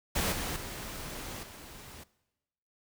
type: noise with level steps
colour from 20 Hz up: pink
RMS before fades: -30 / -35 / -41 / -48 dBFS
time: 0.15-2.04 s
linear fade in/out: 10 ms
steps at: 0.32 / 0.56 / 1.43 s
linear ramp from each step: 2 ms
effects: noise-tail reverb RT60 1.0 s tail -20 dB re dry